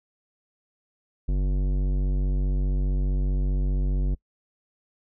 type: tone with tanh clipping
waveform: sine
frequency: 47.62 Hz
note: G1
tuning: 49 cents flat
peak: -23 dBFS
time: 1.28-4.15 s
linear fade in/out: 10 ms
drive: 15 dB
effects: noise-tail reverb RT60 0.1 s tail -25 dB re dry